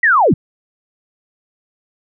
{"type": "linear sweep", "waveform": "sine", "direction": "down", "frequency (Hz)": [1975.5, 100], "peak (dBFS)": -8, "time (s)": [0.03, 0.34], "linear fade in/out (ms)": 5, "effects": []}